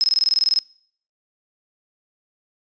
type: tone bursts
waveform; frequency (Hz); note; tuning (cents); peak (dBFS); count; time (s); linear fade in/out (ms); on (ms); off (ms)
sine; 5140; E8; -45; -14; 12; 0.01-0.589; 0; 29; 21
effects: noise-tail reverb RT60 0.6 s tail -25 dB re dry + resampled to 16000 Hz